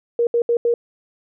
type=tone bursts at uneven times; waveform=sine; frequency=471.9 Hz; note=A#4; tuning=21 cents sharp; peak=-14 dBFS; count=4; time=0.19-0.27 / 0.34-0.42 / 0.49-0.57 / 0.65-0.74 s; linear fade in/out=2 ms; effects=none